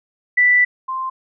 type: tone pair in turn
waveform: sine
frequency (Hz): 1975.5 / 1046.5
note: B6 / C6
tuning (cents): 0 / 0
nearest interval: major seventh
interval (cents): 1100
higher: first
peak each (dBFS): -10 / -21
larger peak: first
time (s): 0.37-0.65 / 0.88-1.1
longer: first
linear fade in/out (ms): 10
effects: none